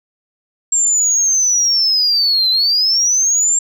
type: linear two-way sweep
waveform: sine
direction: down then up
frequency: 7459 to 4013 to 7459 Hz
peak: -10 dBFS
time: 0.72-3.59 s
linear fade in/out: 5 ms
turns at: 2.5 s
effects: tanh soft clip ceiling -7 dBFS